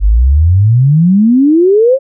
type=exponential sweep; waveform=sine; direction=up; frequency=47.17 to 554.4 Hz; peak=-4 dBFS; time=0-1.99 s; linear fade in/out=50 ms; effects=none